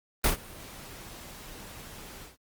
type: noise with ADSR envelope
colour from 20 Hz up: pink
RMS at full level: -21 dBFS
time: 0.24-2.37 s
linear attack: 4 ms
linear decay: 120 ms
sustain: -24 dB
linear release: 150 ms
effects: Opus 32 kbps